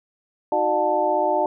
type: tone cluster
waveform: sine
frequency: 314.1 / 369.5 / 601 / 718 / 881 Hz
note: D#4 / F#4 / D5 / F5 / A5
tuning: +16 / -2 / +40 / +48 / +2 cents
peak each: -30 / -27 / -22 / -25 / -22 dBFS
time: 0.52-1.46 s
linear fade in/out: 2 ms
effects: none